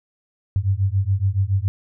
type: beating tone pair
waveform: sine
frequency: 94 / 101.1 Hz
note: F#2 / G#2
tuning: +28 / -46 cents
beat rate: 7.1 Hz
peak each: -20 dBFS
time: 0.56-1.68 s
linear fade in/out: 0 ms
effects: none